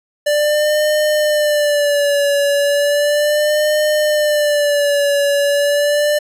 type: tone with vibrato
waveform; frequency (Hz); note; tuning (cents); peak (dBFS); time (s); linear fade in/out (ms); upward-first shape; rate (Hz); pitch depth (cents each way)
square; 587.3; D5; 0; -13; 0.26-6.19; 10; sine; 0.35; 55
effects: resampled to 32000 Hz